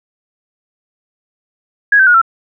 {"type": "tone with pitch steps", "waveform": "sine", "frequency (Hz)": [1658, 1547, 1443.4, 1346.7], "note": ["G#6", "G6", "F#6", "E6"], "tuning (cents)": [-3, -23, -43, 37], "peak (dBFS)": -5, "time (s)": [1.92, 2.216], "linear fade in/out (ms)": 5, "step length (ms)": 74, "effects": []}